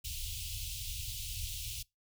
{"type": "band-stop noise", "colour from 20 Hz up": "pink", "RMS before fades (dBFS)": -40, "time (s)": [0.04, 1.83], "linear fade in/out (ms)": 10, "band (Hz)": [110, 2700], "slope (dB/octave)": 48, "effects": ["noise-tail reverb RT60 0.2 s tail -24 dB re dry"]}